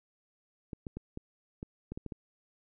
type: clicks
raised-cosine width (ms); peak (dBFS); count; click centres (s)
3; -26; 9; 0.732 / 0.868 / 0.97 / 1.174 / 1.629 / 1.92 / 1.975 / 2.063 / 2.122
effects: none